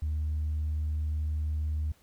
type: tone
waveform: sine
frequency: 76.5 Hz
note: D#2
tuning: 29 cents flat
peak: -26 dBFS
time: 0.02-1.92 s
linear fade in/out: 5 ms
effects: tanh soft clip ceiling -25 dBFS + pink hiss -64 dBFS RMS until 2.02 s